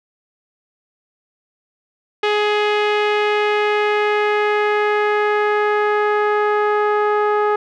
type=tone with low-pass filter sweep; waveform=sawtooth; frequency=418.7 Hz; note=G#4; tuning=14 cents sharp; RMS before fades=-17 dBFS; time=2.23-7.56 s; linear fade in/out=5 ms; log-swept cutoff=3000 to 1300 Hz; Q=1.7; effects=none